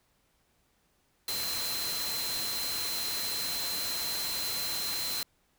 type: tone in noise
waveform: sine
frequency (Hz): 4100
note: C8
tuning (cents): -36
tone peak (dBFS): -34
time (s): 1.28-5.23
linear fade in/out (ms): 2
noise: white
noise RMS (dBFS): -35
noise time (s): 1.28-5.23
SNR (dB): -2
effects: pink hiss -71 dBFS RMS until 5.58 s